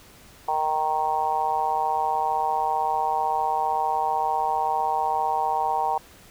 harmonic tone, 155.56 Hz, D#3, in tune, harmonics 3 / 4 / 5 / 6 / 7, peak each -35 / -35 / -24 / -25 / -34 dBFS, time 0.48-5.98 s, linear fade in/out 5 ms, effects pink hiss -50 dBFS RMS until 6.3 s

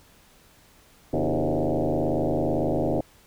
sine tone with frequency modulation, 142.4 Hz, C#3, 47 cents sharp, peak -21 dBFS, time 1.13-3.01 s, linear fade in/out 5 ms, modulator 77.9 Hz, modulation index 7.1, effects pink hiss -56 dBFS RMS until 3.26 s

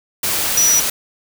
sine tone in noise, 5860 Hz, F#8, 18 cents flat, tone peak -11 dBFS, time 0.57-0.8 s, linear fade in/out 5 ms, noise white, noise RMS -19 dBFS, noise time 0.23-0.9 s, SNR +5 dB, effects none

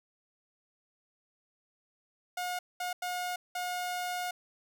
sawtooth tone bursts at uneven times, 719 Hz, F#5, 50 cents flat, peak -29 dBFS, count 4, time 2.37-2.59 / 2.8-2.93 / 3.02-3.36 / 3.55-4.31 s, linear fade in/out 5 ms, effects none

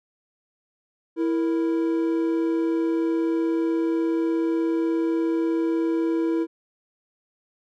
triangle tone pair together, 329.6 / 466.1 Hz, E4 / A#4, 0 / 0 cents, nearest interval tritone, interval 600 cents, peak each -19 / -27 dBFS, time 1.16-6.47 s, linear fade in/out 50 ms, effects none

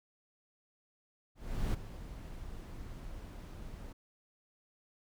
brown noise with ADSR envelope, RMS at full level -32 dBFS, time 1.35-3.93 s, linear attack 390 ms, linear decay 9 ms, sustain -13 dB, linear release 9 ms, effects none

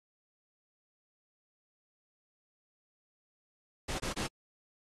pink noise bursts, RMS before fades -36 dBFS, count 3, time 3.88-4.272 s, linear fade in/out 10 ms, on 110 ms, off 31 ms, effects low-pass 9000 Hz 12 dB/octave + AAC 32 kbps

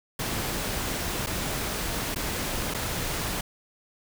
pink noise with dropouts, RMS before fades -30 dBFS, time 0.19-3.41 s, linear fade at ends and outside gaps 5 ms, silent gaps 1.263-1.269 / 2.147-2.159 / 2.74-2.745 s, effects none

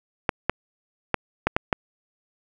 clicks, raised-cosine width 0.5 ms, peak -4 dBFS, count 6, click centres 0.292 / 0.496 / 1.143 / 1.47 / 1.565 / 1.728 s, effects none

